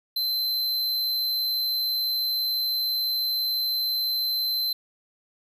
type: tone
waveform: square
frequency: 4083 Hz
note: C8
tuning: 43 cents flat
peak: -24 dBFS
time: 0.16-4.73 s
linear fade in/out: 5 ms
effects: none